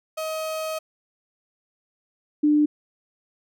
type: tone pair in turn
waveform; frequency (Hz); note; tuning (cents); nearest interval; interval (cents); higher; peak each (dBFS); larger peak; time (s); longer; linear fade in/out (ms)
35% pulse / sine; 632 / 298.3; D#5 / D4; +27 / +27; octave + minor second; 1300; first; -25 / -15; second; 0.17-0.79 / 2.43-2.66; first; 10
effects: none